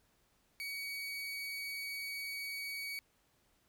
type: tone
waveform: 30% pulse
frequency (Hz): 2254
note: C#7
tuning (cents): +28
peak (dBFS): -37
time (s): 0.6-2.99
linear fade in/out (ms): 0
effects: pink hiss -73 dBFS RMS until 3.68 s